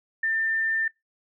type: tone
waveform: sine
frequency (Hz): 1793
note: A6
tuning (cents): +32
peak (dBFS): -22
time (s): 0.23-0.88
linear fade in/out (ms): 5
effects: noise-tail reverb RT60 0.2 s tail -25 dB re dry